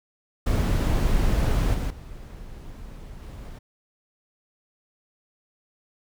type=noise with level steps; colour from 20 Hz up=brown; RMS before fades=-21 / -26 / -40 / -38 dBFS; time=0.46-3.59 s; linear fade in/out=10 ms; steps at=1.74 / 1.9 / 3.22 s; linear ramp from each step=5 ms; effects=none